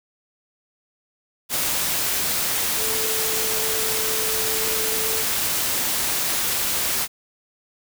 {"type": "tone in noise", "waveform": "sine", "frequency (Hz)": 440.4, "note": "A4", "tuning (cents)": 2, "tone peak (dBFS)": -30, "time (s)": [2.76, 5.25], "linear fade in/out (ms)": 50, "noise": "white", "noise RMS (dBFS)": -23, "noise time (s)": [1.49, 7.08], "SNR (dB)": -10, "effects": []}